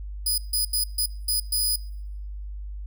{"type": "tone bursts at uneven times", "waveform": "15% pulse", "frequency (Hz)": 4978, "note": "D#8", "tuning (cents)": 0, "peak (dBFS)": -15, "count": 6, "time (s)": [[0.26, 0.38], [0.53, 0.65], [0.73, 0.84], [0.98, 1.06], [1.28, 1.4], [1.52, 1.76]], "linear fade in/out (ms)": 5, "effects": ["noise-tail reverb RT60 1.0 s tail -25 dB re dry", "added 50 Hz sine -32 dBFS peak until 2.86 s"]}